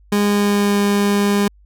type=tone with pitch glide; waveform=30% pulse; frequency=205 to 202.8 Hz; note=G#3 to G#3; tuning=-22 to -41 cents; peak=-11 dBFS; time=0.12-1.48 s; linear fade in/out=5 ms; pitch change=-19 cents; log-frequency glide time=0.25-0.78 s; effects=added 50 Hz sine -46 dBFS peak until 1.65 s